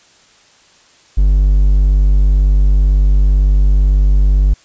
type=tone; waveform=triangle; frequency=49 Hz; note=G1; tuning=in tune; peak=-5 dBFS; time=1.17-4.54 s; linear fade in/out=10 ms; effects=white hiss -48 dBFS RMS until 4.64 s + resampled to 16000 Hz